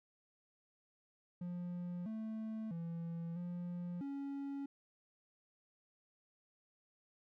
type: tone with pitch steps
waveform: triangle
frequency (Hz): 176.4 / 219.9 / 167.7 / 175.7 / 278.7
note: F3 / A3 / E3 / F3 / C#4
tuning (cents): +18 / -1 / +30 / +11 / +9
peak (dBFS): -38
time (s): 1.41-4.66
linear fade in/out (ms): 5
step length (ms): 650
effects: none